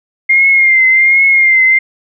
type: tone with vibrato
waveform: sine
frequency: 2117 Hz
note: C7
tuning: 20 cents sharp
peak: -5 dBFS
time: 0.29-1.79 s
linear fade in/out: 10 ms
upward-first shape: triangle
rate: 1.3 Hz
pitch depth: 56 cents each way
effects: none